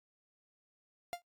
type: tone with exponential decay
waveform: 45% pulse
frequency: 698.5 Hz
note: F5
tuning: in tune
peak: -33 dBFS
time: 1.13-1.22 s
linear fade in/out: 0 ms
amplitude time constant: 19 ms
effects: noise-tail reverb RT60 0.1 s tail -19 dB re dry + AAC 64 kbps